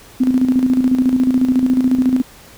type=tone with tremolo; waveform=sine; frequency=256.2 Hz; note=C4; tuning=36 cents flat; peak=-9 dBFS; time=0.2-2.22 s; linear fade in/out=10 ms; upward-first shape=square; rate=14 Hz; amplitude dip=55%; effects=pink hiss -42 dBFS RMS until 2.57 s